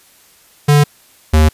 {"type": "tone pair in turn", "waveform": "square", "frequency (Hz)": [146.2, 77.6], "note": ["D3", "D#2"], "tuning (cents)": [-7, -4], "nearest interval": "major seventh", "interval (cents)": 1097, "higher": "first", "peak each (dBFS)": -7, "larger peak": "neither", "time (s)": [[0.68, 0.84], [1.33, 1.49]], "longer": "neither", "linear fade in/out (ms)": 10, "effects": ["white hiss -48 dBFS RMS until 1.53 s", "resampled to 32000 Hz"]}